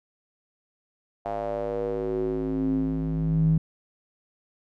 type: tone with band-pass filter sweep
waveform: square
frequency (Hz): 53.4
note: G#1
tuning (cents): +49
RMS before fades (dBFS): -26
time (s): 1.25-3.58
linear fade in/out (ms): 5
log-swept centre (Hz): 710 to 150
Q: 5.2
effects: none